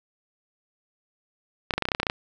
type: clicks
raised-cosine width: 0.3 ms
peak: -8 dBFS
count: 12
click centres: 1.708 / 1.738 / 1.78 / 1.823 / 1.854 / 1.887 / 1.918 / 1.949 / 2 / 2.031 / 2.068 / 2.099 s
effects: none